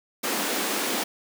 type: high-pass noise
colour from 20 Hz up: pink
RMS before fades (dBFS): -27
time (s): 0.23-1.04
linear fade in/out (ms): 10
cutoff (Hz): 210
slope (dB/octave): 48
effects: none